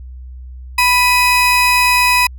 35% pulse tone pair together, 987.8 / 2514 Hz, B5 / D#7, 0 / +17 cents, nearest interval octave + major third, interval 1617 cents, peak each -11 dBFS, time 0.78-2.27 s, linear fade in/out 5 ms, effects added 63 Hz sine -29 dBFS peak until 2.38 s

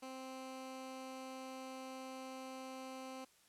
15% pulse tone, 261.6 Hz, C4, in tune, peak -40 dBFS, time 0.02-3.25 s, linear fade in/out 10 ms, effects white hiss -69 dBFS RMS until 3.48 s + low-pass 11000 Hz 12 dB/octave

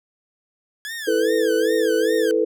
sawtooth tone with vibrato, 1661.2 Hz, G#6, in tune, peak -25 dBFS, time 0.85-2.31 s, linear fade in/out 0 ms, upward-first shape sine, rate 2.5 Hz, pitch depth 190 cents each way
sine chord, E suspended fourth, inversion none, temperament just, 329.6 / 439.5 / 494.4 Hz, E4 / A4 / B4, 0 / -2 / +2 cents, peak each -23 / -19 / -21 dBFS, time 1.07-2.45 s, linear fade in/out 10 ms
effects none

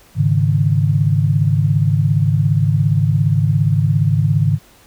sine chord, Ab suspended fourth, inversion none, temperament just, 103.83 / 138.43 / 155.74 Hz, Ab2 / Db3 / Eb3, 0 / -2 / +2 cents, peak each -16 dBFS, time 0.15-4.59 s, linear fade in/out 50 ms, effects pink hiss -48 dBFS RMS until 4.86 s

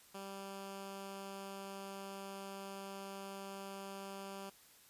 10% pulse tone, 195.8 Hz, G3, 2 cents flat, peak -37 dBFS, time 0.14-4.5 s, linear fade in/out 10 ms, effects white hiss -63 dBFS RMS until 4.89 s + resampled to 32000 Hz

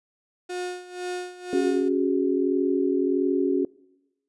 35% pulse tone with tremolo, 360 Hz, F#4, 47 cents flat, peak -26 dBFS, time 0.49-1.89 s, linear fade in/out 10 ms, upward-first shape sine, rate 2 Hz, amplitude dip 80%
sine chord, C# suspended fourth, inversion none, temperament equal with one note detuned, 277.2 / 370 / 411.5 Hz, C#4 / F#4 / G#4, 0 / 0 / -16 cents, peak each -24 / -23 / -28 dBFS, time 1.53-3.65 s, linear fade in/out 2 ms
effects noise-tail reverb RT60 1.0 s tail -24 dB re dry + resampled to 24000 Hz

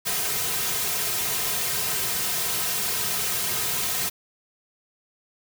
white noise with comb filter, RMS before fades -26 dBFS, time 0.05-4.1 s, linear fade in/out 20 ms, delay 3.5 ms, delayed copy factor -0.8, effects none

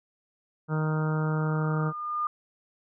harmonic tone, 155.56 Hz, D#3, in tune, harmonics 1 / 2 / 3 / 4 / 5 / 6 / 7 / 8 / 9 / 10, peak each -25 / -37 / -35 / -41 / -43 / -40 / -47 / -39 / -39 / -49 dBFS, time 0.68-1.93 s, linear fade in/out 50 ms
sine tone with exponential growth, 1212 Hz, D#6, 46 cents flat, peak -24 dBFS, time 0.89-2.27 s, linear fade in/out 2 ms, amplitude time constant 300 ms
effects none

